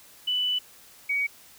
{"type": "tone pair in turn", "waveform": "sine", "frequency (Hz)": [2983, 2255], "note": ["F#7", "C#7"], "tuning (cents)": [13, 29], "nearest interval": "perfect fourth", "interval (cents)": 484, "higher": "first", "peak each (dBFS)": -23, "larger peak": "neither", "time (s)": [[0.27, 0.59], [1.09, 1.27]], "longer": "first", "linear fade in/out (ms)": 10, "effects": ["white hiss -52 dBFS RMS until 1.58 s"]}